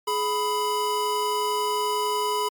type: tone pair together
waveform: square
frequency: 420.7 / 992 Hz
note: G#4 / B5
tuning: +22 / +7 cents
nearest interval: octave + minor third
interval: 1485 cents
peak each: -28 / -25 dBFS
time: 0.07-2.49 s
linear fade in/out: 10 ms
effects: MP3 96 kbps